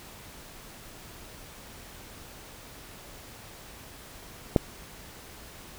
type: click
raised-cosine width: 2 ms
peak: -5 dBFS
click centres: 4.562 s
effects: pink hiss -47 dBFS RMS until 5.78 s